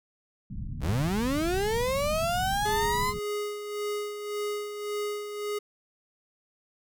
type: low-pass noise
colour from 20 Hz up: pink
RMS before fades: -35 dBFS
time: 0.5-3.19 s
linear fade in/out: 5 ms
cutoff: 230 Hz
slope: 48 dB/octave
type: linear sweep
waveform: 35% pulse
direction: up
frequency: 55 to 1046.5 Hz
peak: -24 dBFS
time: 0.8-3.14 s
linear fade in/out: 50 ms
type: tone with tremolo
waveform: square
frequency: 415.3 Hz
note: G#4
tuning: in tune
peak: -29 dBFS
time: 2.65-5.59 s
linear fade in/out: 10 ms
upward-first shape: sine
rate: 1.8 Hz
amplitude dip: 55%
effects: none